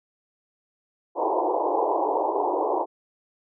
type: band-pass noise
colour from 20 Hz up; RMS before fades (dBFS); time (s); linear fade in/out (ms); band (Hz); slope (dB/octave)
white; -24; 1.15-2.86; 50; 310 to 1000; 96
effects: none

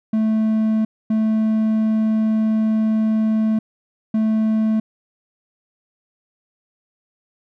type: tone bursts at uneven times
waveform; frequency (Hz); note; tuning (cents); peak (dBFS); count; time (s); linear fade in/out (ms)
triangle; 218.8; A3; -9; -13; 3; 0.13-0.85 / 1.1-3.59 / 4.14-4.8; 5
effects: none

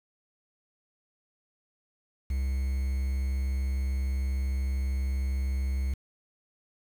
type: tone with quantisation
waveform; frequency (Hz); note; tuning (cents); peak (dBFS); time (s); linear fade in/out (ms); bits
triangle; 66.5; C2; +29; -24; 2.3-5.94; 5; 8
effects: none

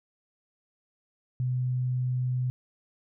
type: tone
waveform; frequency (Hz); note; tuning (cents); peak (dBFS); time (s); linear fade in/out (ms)
sine; 126.3; B2; +39; -25; 1.4-2.5; 0
effects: none

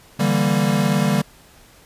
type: chord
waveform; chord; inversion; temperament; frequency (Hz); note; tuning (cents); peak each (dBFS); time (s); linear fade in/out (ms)
square; E half-diminished seventh; third; equal; 146.83 / 164.81 / 196 / 233.1; D3 / E3 / G3 / Bb3; 0 / 0 / 0 / 0; -22 / -25 / -20 / -24; 0.19-1.22; 10
effects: pink hiss -49 dBFS RMS until 1.85 s + resampled to 32000 Hz

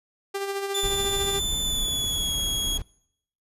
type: tone with tremolo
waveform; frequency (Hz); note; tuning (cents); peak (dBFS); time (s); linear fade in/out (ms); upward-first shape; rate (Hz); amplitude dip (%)
sawtooth; 395.8; G4; +17; -22; 0.34-1.4; 10; sine; 14; 45
type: tone with pitch glide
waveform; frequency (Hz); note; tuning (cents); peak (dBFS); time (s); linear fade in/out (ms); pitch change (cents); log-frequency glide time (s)
sawtooth; 3520 to 3322; A7 to G#7; 0 to 0; -22; 0.74-2.78; 10; -100; 1.61-2.33
type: noise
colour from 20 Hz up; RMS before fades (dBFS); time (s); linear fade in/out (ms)
brown; -33; 0.83-2.82; 2
effects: noise-tail reverb RT60 0.7 s tail -24 dB re dry + resampled to 32000 Hz

